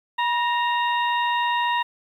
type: harmonic tone with a mistuned harmonic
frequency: 929 Hz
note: A#5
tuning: 6 cents flat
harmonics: 1 / 2 / 3 / 4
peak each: -21 / -27 / -31 / -33 dBFS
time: 0.18-1.83 s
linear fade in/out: 10 ms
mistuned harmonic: 1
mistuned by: +63 cents
effects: 9-bit